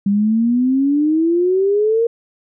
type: exponential sweep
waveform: sine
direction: up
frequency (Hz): 197 to 470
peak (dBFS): -12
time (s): 0.06-2.07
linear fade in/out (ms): 5
effects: none